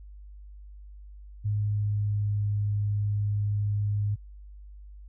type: tone with pitch glide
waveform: sine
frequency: 104.2 to 103.18 Hz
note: G#2 to G#2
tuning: +6 to -11 cents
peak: -24 dBFS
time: 1.44-4.16 s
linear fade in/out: 20 ms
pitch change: -17 cents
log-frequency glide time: 1.55-2.34 s
effects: added 50 Hz sine -43 dBFS peak until 5.08 s